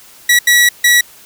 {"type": "tone bursts at uneven times", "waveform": "sawtooth", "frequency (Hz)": 1934, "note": "B6", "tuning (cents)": -37, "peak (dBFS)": -3, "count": 3, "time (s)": [[0.29, 0.39], [0.47, 0.69], [0.84, 1.01]], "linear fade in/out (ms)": 5, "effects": ["white hiss -41 dBFS RMS until 1.25 s"]}